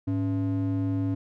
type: ring-modulated tone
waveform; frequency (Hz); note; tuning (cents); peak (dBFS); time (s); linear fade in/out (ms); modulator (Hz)
triangle; 192.1; G3; -35; -19; 0.07-1.15; 10; 86.8
effects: none